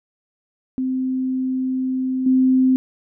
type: tone with level steps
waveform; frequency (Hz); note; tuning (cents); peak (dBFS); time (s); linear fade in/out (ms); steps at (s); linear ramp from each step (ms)
sine; 259.2; C4; -16; -19 / -12; 0.78-2.76; 0; 2.26; 5
effects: none